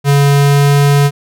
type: tone with pitch glide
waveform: square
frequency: 141.6 to 142.5 Hz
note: C#3 to C#3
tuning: +37 to +48 cents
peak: -7 dBFS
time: 0.04-1.11 s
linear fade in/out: 50 ms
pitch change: +11 cents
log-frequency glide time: 0.33-0.77 s
effects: none